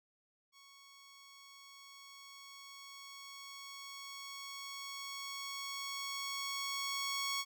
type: tone with level ramp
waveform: 10% pulse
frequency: 1108.7 Hz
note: C#6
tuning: in tune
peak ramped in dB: -50 to -26 dBFS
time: 0.52-7.45 s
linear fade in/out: 50 ms
effects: none